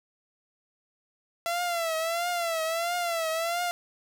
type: tone with vibrato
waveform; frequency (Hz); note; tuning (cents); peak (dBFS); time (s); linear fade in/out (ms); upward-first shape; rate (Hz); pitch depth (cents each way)
sawtooth; 673; E5; +36; -23; 1.46-3.71; 0; triangle; 1.5; 100
effects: none